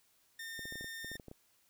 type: tone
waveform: sawtooth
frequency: 1817 Hz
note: A#6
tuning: 45 cents flat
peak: -39 dBFS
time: 0.39-1.17 s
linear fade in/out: 5 ms
type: clicks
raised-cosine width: 2 ms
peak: -35 dBFS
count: 12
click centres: 0.593 / 0.655 / 0.724 / 0.756 / 0.81 / 0.844 / 1.046 / 1.116 / 1.155 / 1.198 / 1.283 / 1.314 s
effects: white hiss -71 dBFS RMS until 1.69 s